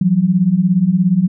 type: beating tone pair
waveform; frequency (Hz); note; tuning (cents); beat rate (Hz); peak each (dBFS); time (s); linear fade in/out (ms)
sine; 170 / 187; F3 / F#3; -46 / +19; 17; -15 / -12; 0.01-1.28; 5
effects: none